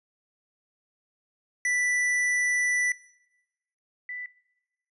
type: tone pair in turn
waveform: square / sine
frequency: 1975.5 / 1983.6 Hz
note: B6 / B6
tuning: 0 / +7 cents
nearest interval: unison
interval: 7 cents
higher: second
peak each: -24 / -33 dBFS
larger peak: first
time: 1.65-2.92 / 4.09-4.26 s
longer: first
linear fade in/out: 2 ms
effects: noise-tail reverb RT60 1.0 s tail -21 dB re dry + resampled to 24000 Hz